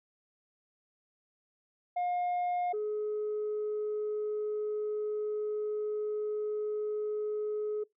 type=tone pair in turn; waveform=sine; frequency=713 / 423.2 Hz; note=F5 / G#4; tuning=+36 / +33 cents; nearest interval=major sixth; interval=903 cents; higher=first; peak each=-26 / -29 dBFS; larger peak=first; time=1.96-2.73 / 2.73-7.84 s; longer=second; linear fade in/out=10 ms; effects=noise-tail reverb RT60 0.2 s tail -26 dB re dry + tanh soft clip ceiling -28 dBFS